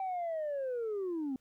sine linear sweep, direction down, 777 to 253.7 Hz, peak -31 dBFS, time 0-1.36 s, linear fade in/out 2 ms, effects tanh soft clip ceiling -31 dBFS + pink hiss -75 dBFS RMS until 1.4 s

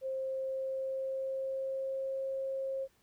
sine tone with pitch glide, 529 to 536.1 Hz, C5 to C5, +19 to +42 cents, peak -33 dBFS, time 0.01-2.88 s, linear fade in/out 50 ms, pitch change +23 cents, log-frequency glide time 0.19-2.26 s, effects pink hiss -70 dBFS RMS until 3.02 s

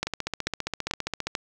two click trains, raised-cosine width 0.2 ms, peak -9 / -11 dBFS, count 4 / 19, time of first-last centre 0.03-1.352 / 0.07-1.27 s, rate 2.27 / 15 Hz, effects none

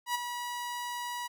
sawtooth tone with ADSR envelope, 969 Hz, B5, 33 cents flat, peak -23 dBFS, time 0.06-1.28 s, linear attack 88 ms, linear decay 15 ms, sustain -8 dB, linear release 18 ms, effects none

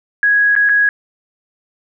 sine tone with dropouts, 1661.2 Hz, G#6, in tune, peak -9 dBFS, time 0.23-0.89 s, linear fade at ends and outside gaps 1 ms, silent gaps 0.553-0.563 / 0.69-0.694 s, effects none

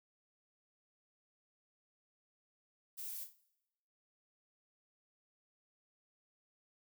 violet noise with echo, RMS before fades -45 dBFS, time 2.97-3.25 s, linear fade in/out 20 ms, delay 29 ms, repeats 4, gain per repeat -7 dB, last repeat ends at 3.366 s, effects noise-tail reverb RT60 0.9 s tail -20 dB re dry

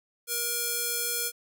square tone with band-pass filter, 474.9 Hz, A#4, 32 cents sharp, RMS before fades -30 dBFS, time 0.27-1.32 s, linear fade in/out 50 ms, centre 12000 Hz, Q 0.92, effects none

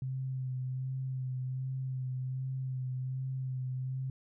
sine tone with vibrato, 130 Hz, C3, 11 cents flat, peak -33 dBFS, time 0.02-4.1 s, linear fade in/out 2 ms, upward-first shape sine, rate 1.3 Hz, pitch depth 23 cents each way, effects none

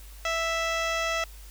15% pulse tone with low-pass filter, 659.3 Hz, E5, in tune, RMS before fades -28 dBFS, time 0.25-1.24 s, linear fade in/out 2 ms, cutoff 4800 Hz, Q 2.2, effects added 50 Hz sine -43 dBFS peak until 1.5 s + white hiss -52 dBFS RMS until 1.5 s

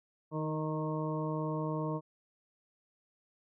harmonic tone with a mistuned harmonic, 155 Hz, D#3, 6 cents flat, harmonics 1 / 2 / 3 / 4 / 6 / 7, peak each -35 / -38 / -40 / -41 / -43 / -43 dBFS, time 0.31-2.01 s, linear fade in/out 50 ms, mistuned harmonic 2, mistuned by +16 cents, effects none

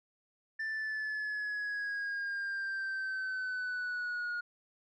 sine exponential sweep, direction down, 1776 to 1435 Hz, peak -31 dBFS, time 0.59-4.41 s, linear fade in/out 10 ms, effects tanh soft clip ceiling -33 dBFS

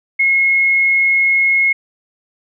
sine tone, 2166 Hz, C#7, 41 cents flat, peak -10 dBFS, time 0.19-1.73 s, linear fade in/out 10 ms, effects none

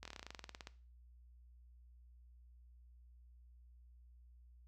slowing click train, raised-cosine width 0.2 ms, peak -30 dBFS, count 17, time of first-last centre 0.03-0.671 s, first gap 23 ms, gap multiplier 1.07, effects noise-tail reverb RT60 0.4 s tail -17 dB re dry + added 60 Hz sine -59 dBFS peak until 4.67 s

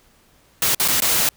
white noise with dropouts, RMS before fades -18 dBFS, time 0.62-1.29 s, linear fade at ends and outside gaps 2 ms, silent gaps 0.748-0.798 / 0.879-0.883 / 1.003-1.02 s, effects pink hiss -56 dBFS RMS until 1.36 s

